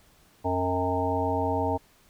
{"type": "harmonic tone with a mistuned harmonic", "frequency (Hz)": 91.3, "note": "F#2", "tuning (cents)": -23, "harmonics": [1, 3, 5, 7, 9, 10], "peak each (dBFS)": [-31, -31, -31, -31, -31, -31], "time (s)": [0.44, 1.78], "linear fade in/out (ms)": 20, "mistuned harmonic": 9, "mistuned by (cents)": -37, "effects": ["pink hiss -60 dBFS RMS until 2.09 s"]}